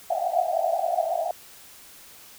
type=band-pass noise; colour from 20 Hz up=pink; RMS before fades=-25 dBFS; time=0.1-1.31 s; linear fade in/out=2 ms; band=650 to 740 Hz; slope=96 dB/octave; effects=white hiss -48 dBFS RMS until 2.38 s

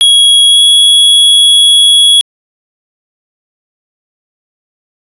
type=tone with pitch glide; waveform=square; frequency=3322 to 3349 Hz; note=G#7 to G#7; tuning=0 to +14 cents; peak=-3 dBFS; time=0.01-2.21 s; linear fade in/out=0 ms; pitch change=+14 cents; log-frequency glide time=0.48-0.61 s; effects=resampled to 24000 Hz

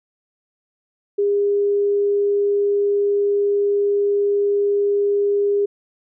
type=tone; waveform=sine; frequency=405.6 Hz; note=G#4; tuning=41 cents flat; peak=-15 dBFS; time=1.18-5.66 s; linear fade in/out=10 ms; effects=none

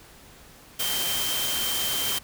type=tone in noise; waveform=sine; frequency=3136 Hz; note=G7; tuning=in tune; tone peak=-29 dBFS; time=0.79-2.19 s; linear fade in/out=10 ms; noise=white; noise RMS=-28 dBFS; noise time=0.79-2.19 s; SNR=-4 dB; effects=pink hiss -50 dBFS RMS until 2.23 s

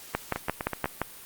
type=two click trains; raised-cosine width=0.5 ms; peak=-10 / -14 dBFS; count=6 / 5; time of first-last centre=0.15-1.017 / 0.36-0.858 s; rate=5.77 / 8.04 Hz; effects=white hiss -46 dBFS RMS until 1.25 s + Opus 48 kbps

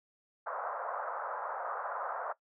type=band-pass noise; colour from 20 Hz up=white; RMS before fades=-38 dBFS; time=0.46-2.33 s; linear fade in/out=10 ms; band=520 to 1400 Hz; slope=48 dB/octave; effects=noise-tail reverb RT60 0.1 s tail -18 dB re dry

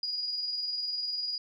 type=tone with tremolo; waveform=sine; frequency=4888 Hz; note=D#8; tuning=32 cents flat; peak=-29 dBFS; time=0.03-1.38 s; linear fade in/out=2 ms; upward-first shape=square; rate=20 Hz; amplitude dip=35%; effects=none

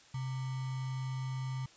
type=tone with sample-and-hold; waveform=sine; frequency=130.7 Hz; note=C3; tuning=1 cent flat; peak=-34 dBFS; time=0.14-1.66 s; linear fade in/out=5 ms; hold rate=1050 Hz; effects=white hiss -59 dBFS RMS until 1.76 s + resampled to 16000 Hz

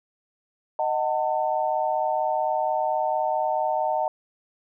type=chord; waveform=sine; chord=D# diminished; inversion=none; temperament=just; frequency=622.3 / 746.7 / 896 Hz; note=D#5 / F#5 / A5; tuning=0 / +16 / +31 cents; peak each=-26 dBFS; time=0.79-4.08 s; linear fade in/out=2 ms; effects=none

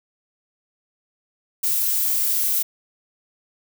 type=noise; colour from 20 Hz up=violet; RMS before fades=-21 dBFS; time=1.63-2.63 s; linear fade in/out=10 ms; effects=none

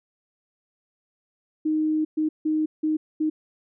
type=tone bursts at uneven times; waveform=sine; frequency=310.3 Hz; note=D#4; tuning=5 cents flat; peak=-20 dBFS; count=5; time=1.65-2.05 / 2.17-2.29 / 2.45-2.66 / 2.83-2.97 / 3.2-3.3 s; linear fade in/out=10 ms; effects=none

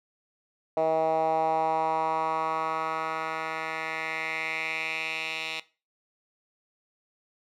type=tone with band-pass filter sweep; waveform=10% pulse; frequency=159.8 Hz; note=D#3; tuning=47 cents sharp; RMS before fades=-29 dBFS; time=0.77-5.6 s; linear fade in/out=2 ms; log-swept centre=640 to 3100 Hz; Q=3.3; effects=noise-tail reverb RT60 0.3 s tail -17 dB re dry

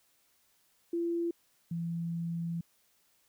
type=tone pair in turn; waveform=sine; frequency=340 / 168.34 Hz; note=F4 / E3; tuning=-46 / +37 cents; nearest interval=octave; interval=1217 cents; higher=first; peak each=-29 / -32 dBFS; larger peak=first; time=0.93-1.31 / 1.71-2.61 s; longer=second; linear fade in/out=5 ms; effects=white hiss -70 dBFS RMS until 3.28 s

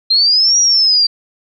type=linear two-way sweep; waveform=sine; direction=up then down; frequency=4115 to 5770 to 4666 Hz; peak=-8 dBFS; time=0.1-1.07 s; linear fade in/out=10 ms; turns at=0.59 s; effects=none

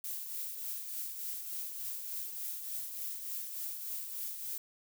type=noise with tremolo; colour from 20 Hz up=violet; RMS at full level=-38 dBFS; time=0.04-4.58 s; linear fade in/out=2 ms; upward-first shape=triangle; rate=3.4 Hz; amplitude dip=50%; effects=none

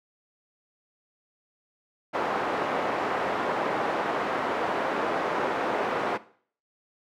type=band-pass noise; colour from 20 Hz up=pink; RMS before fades=-28 dBFS; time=2.13-6.18 s; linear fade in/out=20 ms; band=430 to 1300 Hz; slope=12 dB/octave; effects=noise-tail reverb RT60 0.5 s tail -17 dB re dry

